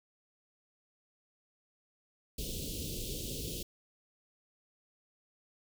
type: band-stop noise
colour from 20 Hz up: pink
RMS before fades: -39 dBFS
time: 2.38-3.63 s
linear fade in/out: 5 ms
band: 520 to 2900 Hz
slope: 48 dB/octave
effects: none